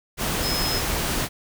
sine tone in noise, 5140 Hz, E8, 45 cents flat, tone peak -26 dBFS, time 0.41-0.82 s, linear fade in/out 50 ms, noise pink, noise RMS -25 dBFS, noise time 0.17-1.29 s, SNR -4 dB, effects none

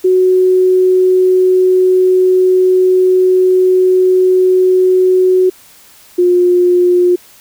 sine tone pair in turn, 370 / 356.6 Hz, F#4 / F4, 0 / +36 cents, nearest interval minor second, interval 64 cents, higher first, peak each -6 dBFS, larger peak neither, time 0.04-5.5 / 6.18-7.16 s, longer first, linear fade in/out 10 ms, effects white hiss -42 dBFS RMS until 7.4 s

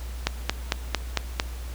click train, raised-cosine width 0.2 ms, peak -4 dBFS, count 6, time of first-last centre 0.27-1.399 s, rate 4.43 Hz, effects added 60 Hz sine -32 dBFS peak until 1.74 s + pink hiss -45 dBFS RMS until 1.74 s

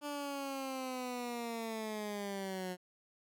15% pulse linear sweep, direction down, 293.7 to 179.8 Hz, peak -32 dBFS, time 0.01-2.77 s, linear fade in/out 50 ms, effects none

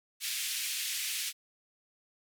pink band-pass noise, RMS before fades -35 dBFS, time 0.2-1.33 s, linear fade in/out 50 ms, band 2300 to 15000 Hz, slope 24 dB/octave, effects none

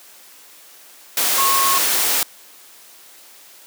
sine tone in noise, 1090 Hz, C#6, 29 cents flat, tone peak -17 dBFS, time 1.38-1.78 s, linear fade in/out 2 ms, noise white, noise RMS -18 dBFS, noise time 1.17-2.23 s, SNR -2 dB, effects white hiss -45 dBFS RMS until 3.66 s + high-pass 300 Hz 12 dB/octave

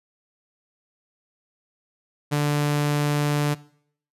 sawtooth tone, 146.8 Hz, D3, in tune, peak -16 dBFS, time 2.31-3.55 s, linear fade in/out 20 ms, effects noise-tail reverb RT60 0.6 s tail -20 dB re dry + resampled to 32000 Hz

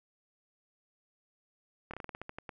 slowing click train, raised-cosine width 0.5 ms, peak -26 dBFS, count 11, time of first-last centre 1.91-2.492 s, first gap 26 ms, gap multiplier 1.17, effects none

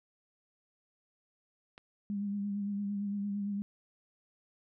click, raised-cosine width 0.3 ms, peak -33 dBFS, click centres 1.779 s
sine tone with vibrato, 202.2 Hz, G#3, 46 cents flat, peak -32 dBFS, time 2.1-3.62 s, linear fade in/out 0 ms, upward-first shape sine, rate 8.8 Hz, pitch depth 30 cents each way
effects none

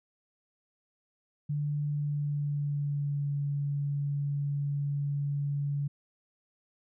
sine tone with pitch glide, 146.83 to 142.81 Hz, D3 to D3, 0 to -48 cents, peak -28 dBFS, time 1.49-5.88 s, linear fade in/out 10 ms, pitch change -48 cents, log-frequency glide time 1.87-3.32 s, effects none

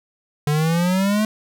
square exponential sweep, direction up, 146 to 218 Hz, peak -17 dBFS, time 0.47-1.25 s, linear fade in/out 2 ms, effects none

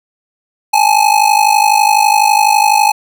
square ring-modulated tone, 848 Hz, G#5, 36 cents sharp, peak -5 dBFS, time 0.73-2.92 s, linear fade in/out 10 ms, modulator 26 Hz, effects none

